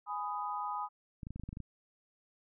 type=chord; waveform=sine; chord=G# minor; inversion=none; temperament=just; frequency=830.6 / 996.7 / 1245.9 Hz; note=G#5 / B5 / D#6; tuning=0 / +16 / +2 cents; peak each=-39 dBFS; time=0.06-0.89 s; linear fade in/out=50 ms
type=clicks; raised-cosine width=5 ms; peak=-30 dBFS; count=10; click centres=1.232 / 1.269 / 1.306 / 1.36 / 1.397 / 1.436 / 1.49 / 1.529 / 1.571 / 1.603 s
effects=none